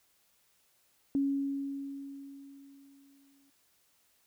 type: tone with exponential decay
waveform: sine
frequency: 277.2 Hz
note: C#4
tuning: in tune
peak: -25 dBFS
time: 1.15-3.5 s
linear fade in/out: 1 ms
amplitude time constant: 510 ms
effects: white hiss -70 dBFS RMS until 4.26 s